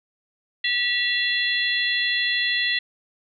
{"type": "harmonic tone with a mistuned harmonic", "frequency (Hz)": 680, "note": "F5", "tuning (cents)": -46, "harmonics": [3, 4, 5, 6], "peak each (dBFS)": [-23, -28, -26, -28], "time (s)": [0.64, 2.79], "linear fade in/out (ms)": 5, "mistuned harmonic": 3, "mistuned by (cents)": -80, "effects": []}